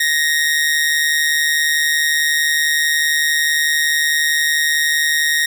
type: tone with amplitude modulation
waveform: sawtooth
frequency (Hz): 1864.7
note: A#6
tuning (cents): 0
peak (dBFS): -8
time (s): 0-5.46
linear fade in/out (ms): 5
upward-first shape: sine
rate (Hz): 151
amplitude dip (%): 55
effects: none